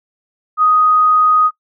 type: tone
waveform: sine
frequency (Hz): 1248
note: D#6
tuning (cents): +5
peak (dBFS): -8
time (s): 0.57-1.51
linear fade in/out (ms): 50
effects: noise-tail reverb RT60 0.1 s tail -22 dB re dry